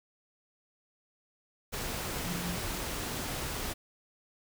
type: tone in noise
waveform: sine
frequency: 175.9 Hz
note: F3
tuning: 13 cents sharp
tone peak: -35 dBFS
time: 2.25-2.57 s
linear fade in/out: 20 ms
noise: pink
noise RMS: -36 dBFS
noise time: 1.72-3.74 s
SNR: -2 dB
effects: none